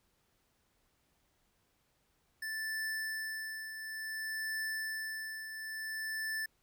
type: tone with tremolo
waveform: square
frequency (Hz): 1760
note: A6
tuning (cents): 0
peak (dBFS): -35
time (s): 2.42-6.46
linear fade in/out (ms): 5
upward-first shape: triangle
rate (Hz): 0.57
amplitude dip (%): 60
effects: pink hiss -75 dBFS RMS until 6.62 s